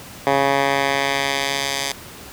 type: tone with band-pass filter sweep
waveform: 10% pulse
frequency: 138.59 Hz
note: C#3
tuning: in tune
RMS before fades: -20 dBFS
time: 0.27-1.92 s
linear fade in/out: 0 ms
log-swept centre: 1000 to 5600 Hz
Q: 0.74
effects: pink hiss -38 dBFS RMS until 2.32 s + high-pass 60 Hz 12 dB/octave